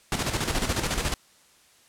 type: noise with tremolo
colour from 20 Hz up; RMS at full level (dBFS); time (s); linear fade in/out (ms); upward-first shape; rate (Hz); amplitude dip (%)
pink; -25; 0.12-1.14; 2; square; 14; 55
effects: white hiss -58 dBFS RMS until 1.88 s + low-pass 10000 Hz 12 dB/octave